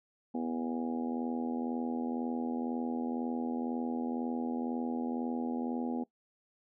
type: harmonic tone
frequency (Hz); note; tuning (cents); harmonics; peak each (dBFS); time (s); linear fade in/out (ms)
82; E2; -9; 3 / 4 / 5 / 6 / 7 / 8 / 9 / 10; -33 / -41 / -45 / -44 / -51 / -52 / -46 / -45; 0.34-6.04; 10
effects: noise-tail reverb RT60 0.1 s tail -19 dB re dry